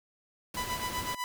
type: noise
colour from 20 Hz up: pink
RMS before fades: -39 dBFS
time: 0.54-1.15 s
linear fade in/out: 5 ms
type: tone with tremolo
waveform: sawtooth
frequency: 994 Hz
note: B5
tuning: 11 cents sharp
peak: -27 dBFS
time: 0.57-1.24 s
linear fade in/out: 0 ms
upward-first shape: sine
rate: 8 Hz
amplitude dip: 75%
effects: none